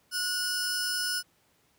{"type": "tone pair together", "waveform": "sawtooth", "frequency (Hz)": [1463, 5214], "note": ["F#6", "E8"], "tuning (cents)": [-20, -20], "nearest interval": "octave + minor seventh", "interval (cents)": 2200, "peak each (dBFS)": -28, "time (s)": [0.11, 1.23], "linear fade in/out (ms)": 50, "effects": ["pink hiss -67 dBFS RMS until 1.78 s", "high-pass 80 Hz 12 dB/octave"]}